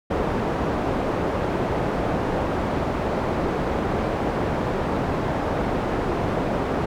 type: low-pass noise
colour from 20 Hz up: white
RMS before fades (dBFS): -24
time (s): 0.1-6.86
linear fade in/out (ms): 10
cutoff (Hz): 670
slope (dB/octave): 12
effects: none